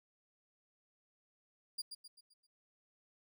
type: tone with echo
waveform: 35% pulse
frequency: 4812 Hz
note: D8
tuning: 41 cents sharp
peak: -36 dBFS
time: 1.78-1.82 s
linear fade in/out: 10 ms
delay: 130 ms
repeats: 5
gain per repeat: -7 dB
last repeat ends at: 2.47 s
effects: none